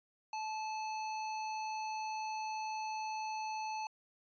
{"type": "tone", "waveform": "square", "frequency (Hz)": 869, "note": "A5", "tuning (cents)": -22, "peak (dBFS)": -38, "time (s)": [0.33, 3.87], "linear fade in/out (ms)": 2, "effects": ["resampled to 16000 Hz"]}